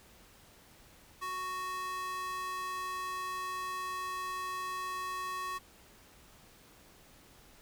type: tone with high-pass filter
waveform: square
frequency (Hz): 370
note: F#4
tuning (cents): 0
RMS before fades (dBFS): -38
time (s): 1.21-5.59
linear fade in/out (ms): 20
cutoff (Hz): 1100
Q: 2.4
effects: pink hiss -59 dBFS RMS until 7.61 s